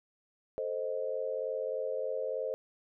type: chord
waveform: sine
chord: A diminished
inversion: none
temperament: equal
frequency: 440 / 523.3 / 622.3 Hz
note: A4 / C5 / Eb5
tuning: 0 / 0 / 0 cents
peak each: -38 / -34 / -38 dBFS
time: 0.58-2.54 s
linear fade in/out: 0 ms
effects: none